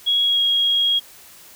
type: tone with pitch glide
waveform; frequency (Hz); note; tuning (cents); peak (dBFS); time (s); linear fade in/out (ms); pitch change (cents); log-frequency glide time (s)
sine; 3322 to 3286; G#7 to G#7; 0 to -19; -15; 0.06-1; 20; -19; 0.24-0.41
effects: white hiss -45 dBFS RMS until 1.55 s